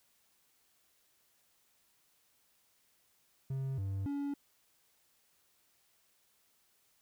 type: tone with pitch steps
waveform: triangle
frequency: 134.2 / 97.4 / 283.4 Hz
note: C3 / G2 / C#4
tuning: +44 / -11 / +38 cents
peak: -32 dBFS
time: 3.5-4.34 s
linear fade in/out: 5 ms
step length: 280 ms
effects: white hiss -72 dBFS RMS until 7.01 s

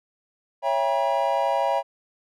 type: chord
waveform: triangle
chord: C# diminished seventh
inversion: none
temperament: just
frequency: 554.4 / 665.2 / 798.3 / 957.9 Hz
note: C#5 / E5 / G5 / Bb5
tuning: 0 / +16 / +31 / +47 cents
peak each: -24 dBFS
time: 0.62-1.83 s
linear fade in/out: 50 ms
effects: none

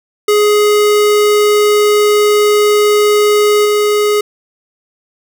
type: tone with level steps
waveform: square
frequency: 417.7 Hz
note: G#4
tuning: 10 cents sharp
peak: -8 / -10 dBFS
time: 0.28-4.21 s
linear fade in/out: 5 ms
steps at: 3.65 s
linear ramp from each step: 5 ms
effects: none

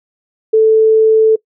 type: tone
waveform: sine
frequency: 439.9 Hz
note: A4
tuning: in tune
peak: -5 dBFS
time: 0.53-1.36 s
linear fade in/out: 10 ms
effects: noise-tail reverb RT60 0.1 s tail -22 dB re dry

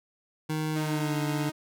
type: tone with pitch glide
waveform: 25% pulse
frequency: 155.56 to 146.83 Hz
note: D#3 to D3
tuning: 0 to 0 cents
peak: -24 dBFS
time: 0.49-1.5 s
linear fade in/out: 10 ms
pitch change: -100 cents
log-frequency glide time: 0.72-1.18 s
type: tone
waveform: sawtooth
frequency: 310.8 Hz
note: D#4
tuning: 2 cents flat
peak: -29 dBFS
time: 0.75-1.52 s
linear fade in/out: 20 ms
effects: none

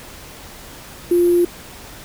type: tone with sample-and-hold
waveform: sine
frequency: 349.2 Hz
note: F4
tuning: in tune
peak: -11 dBFS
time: 1.11-1.45 s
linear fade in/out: 5 ms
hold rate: 11025 Hz
effects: pink hiss -38 dBFS RMS until 2.04 s

